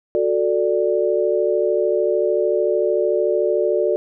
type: chord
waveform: sine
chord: D major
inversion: first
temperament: just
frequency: 367.1 / 440.5 / 587.3 Hz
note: F#4 / A4 / D5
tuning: -14 / +2 / 0 cents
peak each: -20 dBFS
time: 0.15-3.96 s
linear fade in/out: 0 ms
effects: none